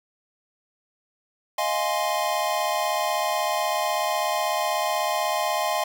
square chord, F minor seventh, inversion third, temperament equal, 622.3 / 698.5 / 830.6 / 1046.5 Hz, Eb5 / F5 / Ab5 / C6, 0 / 0 / 0 / 0 cents, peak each -29 dBFS, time 1.58-5.84 s, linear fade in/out 5 ms, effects 9-bit

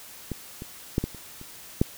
clicks, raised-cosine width 3 ms, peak -17 / -23 / -9 / -14 / -30 / -29 / -6 dBFS, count 7, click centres 0.317 / 0.621 / 0.981 / 1.04 / 1.147 / 1.414 / 1.815 s, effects white hiss -45 dBFS RMS until 1.97 s

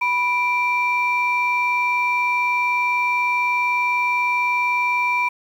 sine tone pair together, 985 / 2352 Hz, B5 / D7, -5 / +2 cents, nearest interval octave + minor third, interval 1507 cents, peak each -19 dBFS, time 0.01-5.29 s, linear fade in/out 10 ms, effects tanh soft clip ceiling -11 dBFS + 8-bit

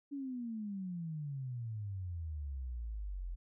sine exponential sweep, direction down, 288.3 to 41.77 Hz, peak -38 dBFS, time 0.11-3.36 s, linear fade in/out 20 ms, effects none

